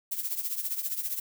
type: noise with tremolo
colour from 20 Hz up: violet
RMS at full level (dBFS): -29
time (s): 0.11-1.2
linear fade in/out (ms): 10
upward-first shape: triangle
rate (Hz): 15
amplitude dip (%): 80
effects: none